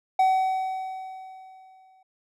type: tone with exponential decay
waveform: triangle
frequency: 756 Hz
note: F#5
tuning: 37 cents sharp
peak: -14 dBFS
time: 0.19-2.03 s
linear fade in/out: 5 ms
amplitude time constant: 400 ms
effects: none